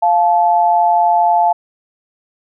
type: tone pair together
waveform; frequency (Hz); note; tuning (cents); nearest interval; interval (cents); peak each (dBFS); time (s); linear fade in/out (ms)
sine; 697.9 / 868; F5 / A5; -1 / -24; major third; 377; -12; 0.02-1.53; 10
effects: none